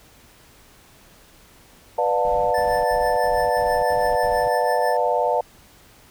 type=chord; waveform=sine; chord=B half-diminished seventh; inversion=none; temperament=just; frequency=493.9 / 592.7 / 711.2 / 889 Hz; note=B4 / D5 / F5 / A5; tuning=0 / +16 / +31 / +18 cents; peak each=-23 dBFS; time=1.98-5.41 s; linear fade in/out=5 ms
type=noise bursts; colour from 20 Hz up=brown; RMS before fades=-36 dBFS; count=7; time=2.25-4.484 s; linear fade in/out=2 ms; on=260 ms; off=69 ms
type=tone with tremolo; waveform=square; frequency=1760 Hz; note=A6; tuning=in tune; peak=-27 dBFS; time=2.54-4.97 s; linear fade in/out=5 ms; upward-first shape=triangle; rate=6.1 Hz; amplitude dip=75%
effects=pink hiss -51 dBFS RMS until 6.1 s